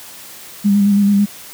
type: tone with vibrato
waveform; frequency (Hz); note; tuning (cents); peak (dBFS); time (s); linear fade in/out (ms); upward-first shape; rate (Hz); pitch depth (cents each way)
sine; 202; G#3; -48; -9; 0.64-1.26; 20; square; 9.1; 23
effects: white hiss -36 dBFS RMS until 1.53 s + high-pass 80 Hz 12 dB/octave